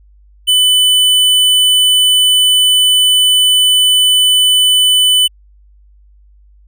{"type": "tone with hard clipping", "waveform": "sine", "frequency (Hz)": 3000, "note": "F#7", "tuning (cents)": 23, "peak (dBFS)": -8, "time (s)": [0.47, 5.28], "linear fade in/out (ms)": 20, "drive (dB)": 17, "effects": ["added 50 Hz sine -42 dBFS peak until 6.67 s"]}